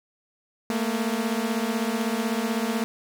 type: beating tone pair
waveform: sawtooth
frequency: 218.3 / 234.3 Hz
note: A3 / A#3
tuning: -13 / +9 cents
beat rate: 16 Hz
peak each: -23 dBFS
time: 0.7-2.84 s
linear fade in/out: 0 ms
effects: none